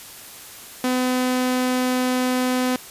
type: tone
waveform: sawtooth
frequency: 253.1 Hz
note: B3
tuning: 43 cents sharp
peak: -15 dBFS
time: 0.84-2.76 s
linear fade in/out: 2 ms
effects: white hiss -40 dBFS RMS until 2.9 s + resampled to 32000 Hz